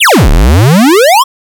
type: exponential two-way sweep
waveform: square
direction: down then up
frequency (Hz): 3858 to 33.5 to 1137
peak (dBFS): -3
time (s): 0-1.24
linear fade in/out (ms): 20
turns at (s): 0.3
effects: none